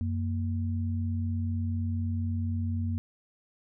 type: tone pair together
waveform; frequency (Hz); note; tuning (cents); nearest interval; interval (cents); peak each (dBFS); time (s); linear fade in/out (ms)
sine; 91.98 / 232.1; F#2 / A#3; -10 / -7; octave + major third; 1603; -28 / -34; 0.01-2.98; 0
effects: none